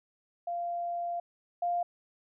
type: tone pair in turn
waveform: sine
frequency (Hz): 693 / 699.4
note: F5 / F5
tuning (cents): -14 / +2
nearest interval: unison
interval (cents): 16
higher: second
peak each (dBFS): -31 / -27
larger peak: second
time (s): 0.47-1.2 / 1.62-1.83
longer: first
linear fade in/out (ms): 5
effects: none